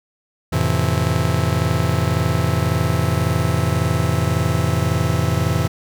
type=chord; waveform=45% pulse; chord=F major seventh; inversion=none; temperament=just; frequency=87.31 / 109.13 / 130.96 / 163.7 Hz; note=F2 / A2 / C3 / E3; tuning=0 / -14 / +2 / -12 cents; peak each=-22 dBFS; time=0.52-5.68 s; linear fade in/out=10 ms; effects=none